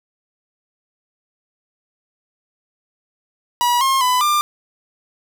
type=tone with pitch steps; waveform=45% pulse; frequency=969 / 1070 / 1000 / 1194 Hz; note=B5 / C6 / B5 / D6; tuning=-33 / +38 / +21 / +28 cents; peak=-14 dBFS; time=3.61-4.41 s; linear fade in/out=0 ms; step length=200 ms; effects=none